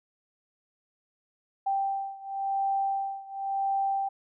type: beating tone pair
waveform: sine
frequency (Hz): 784 / 784.94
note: G5 / G5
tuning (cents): 0 / +2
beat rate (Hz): 0.94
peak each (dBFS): -29 / -31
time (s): 1.66-4.09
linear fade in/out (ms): 10
effects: none